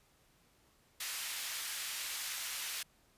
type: high-pass noise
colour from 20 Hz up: pink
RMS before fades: -40 dBFS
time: 1-2.83 s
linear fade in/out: 5 ms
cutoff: 2000 Hz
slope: 12 dB/octave
effects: pink hiss -69 dBFS RMS until 3.17 s + resampled to 32000 Hz